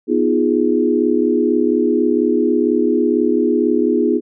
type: chord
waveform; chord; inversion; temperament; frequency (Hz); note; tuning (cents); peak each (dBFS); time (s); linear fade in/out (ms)
sine; F half-diminished seventh; second; equal; 246.9 / 311.1 / 349.2 / 415.3; Cb4 / Eb4 / F4 / Ab4; 0 / 0 / 0 / 0; -18; 0.07-4.21; 50
effects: none